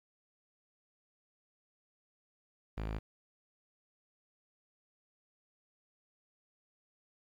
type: tone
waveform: sawtooth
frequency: 53.7 Hz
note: A1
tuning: 41 cents flat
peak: -32 dBFS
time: 2.77-2.99 s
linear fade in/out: 10 ms
effects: low-pass 3000 Hz 12 dB/octave + 11-bit